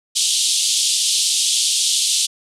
pink band-pass noise, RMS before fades -18 dBFS, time 0.15-2.27 s, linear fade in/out 20 ms, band 3100 to 10000 Hz, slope 48 dB/octave, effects none

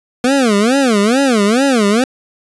25% pulse tone with vibrato, 236.7 Hz, A#3, 27 cents sharp, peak -6 dBFS, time 0.24-2.04 s, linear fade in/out 2 ms, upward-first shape sine, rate 2.3 Hz, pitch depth 290 cents each way, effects resampled to 24000 Hz

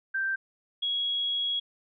sine tone pair in turn, 1568 / 3322 Hz, G6 / G#7, 0 / 0 cents, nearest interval octave + minor second, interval 1300 cents, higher second, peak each -26 dBFS, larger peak neither, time 0.14-0.36 / 0.82-1.6 s, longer second, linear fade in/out 10 ms, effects none

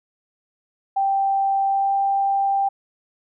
sine tone with pitch glide, 784 to 789 Hz, G5 to G5, 0 to +11 cents, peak -17 dBFS, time 0.96-2.69 s, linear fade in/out 10 ms, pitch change +11 cents, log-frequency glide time 1.67-1.92 s, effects none

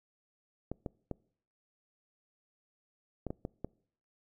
clicks, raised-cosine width 2 ms, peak -23 dBFS, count 7, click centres 0.716 / 0.862 / 1.113 / 3.267 / 3.305 / 3.451 / 3.646 s, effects noise-tail reverb RT60 0.6 s tail -25 dB re dry

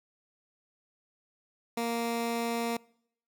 15% pulse tone, 233.1 Hz, A#3, in tune, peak -23 dBFS, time 1.77-2.77 s, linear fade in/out 5 ms, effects noise-tail reverb RT60 0.7 s tail -25 dB re dry

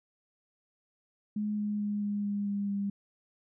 sine tone with pitch steps, 210 / 208.3 / 206.6 / 205 / 203.3 / 201.7 / 200.1 Hz, G#3 / G#3 / G#3 / G#3 / G#3 / G3 / G3, +19 / +5 / -9 / -22 / -37 / +50 / +36 cents, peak -29 dBFS, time 1.36-2.9 s, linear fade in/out 5 ms, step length 220 ms, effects none

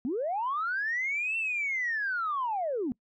sine linear two-way sweep, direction up then down, 224.1 to 2709 to 224.1 Hz, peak -27 dBFS, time 0.05-2.92 s, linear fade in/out 0 ms, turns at 1.37 s, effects noise-tail reverb RT60 0.1 s tail -25 dB re dry + tanh soft clip ceiling -23 dBFS

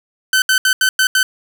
sawtooth tone bursts at uneven times, 1527 Hz, G6, 46 cents flat, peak -7 dBFS, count 6, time 0.33-0.42 / 0.49-0.58 / 0.65-0.73 / 0.81-0.89 / 0.99-1.07 / 1.15-1.23 s, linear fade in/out 2 ms, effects 8-bit

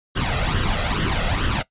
pink noise with flanger, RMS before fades -21 dBFS, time 0.15-1.63 s, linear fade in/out 20 ms, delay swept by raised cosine 0.62 to 1.55 ms, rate 2.3 Hz, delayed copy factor +0.65, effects noise-tail reverb RT60 0.1 s tail -19 dB re dry + resampled to 8000 Hz

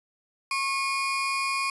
35% pulse tone pair together, 1091.4 / 2443 Hz, C#6 / D#7, -27 / -32 cents, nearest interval octave + major second, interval 1395 cents, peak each -26 / -27 dBFS, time 0.51-1.7 s, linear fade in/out 2 ms, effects resampled to 24000 Hz

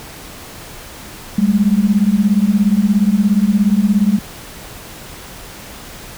sine beating tone pair, 196 / 213 Hz, G3 / G#3, 0 / +44 cents, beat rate 17 Hz, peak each -13 dBFS, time 1.38-4.19 s, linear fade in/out 5 ms, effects pink hiss -34 dBFS RMS until 6.17 s

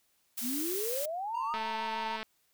blue noise, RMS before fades -36 dBFS, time 0.37-1.06 s, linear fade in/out 10 ms
sine exponential sweep, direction up, 227.5 to 1337 Hz, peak -33 dBFS, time 0.41-1.58 s, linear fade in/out 50 ms
triangle tone with vibrato, 911 Hz, A#5, 40 cents flat, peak -32 dBFS, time 1.34-2.17 s, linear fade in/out 10 ms, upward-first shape sine, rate 6.5 Hz, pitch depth 35 cents each way
click train, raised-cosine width 0.3 ms, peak -23 dBFS, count 152, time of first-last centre 1.54-2.229 s, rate 219 Hz
effects white hiss -72 dBFS RMS until 2.53 s

